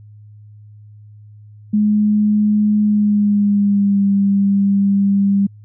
sine tone with pitch glide, 210 to 198.56 Hz, G#3 to G3, +19 to +22 cents, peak -11 dBFS, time 1.73-5.47 s, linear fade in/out 10 ms, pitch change -97 cents, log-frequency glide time 2.83-4.05 s, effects added 105 Hz sine -38 dBFS peak until 5.64 s

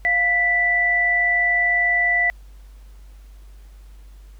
sine tone pair together, 698.4 / 1975.5 Hz, F5 / B6, 0 / 0 cents, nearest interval octave + tritone, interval 1800 cents, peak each -25 / -16 dBFS, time 0.05-2.3 s, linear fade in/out 0 ms, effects added 49 Hz sine -40 dBFS peak until 4.39 s + pink hiss -58 dBFS RMS until 4.39 s

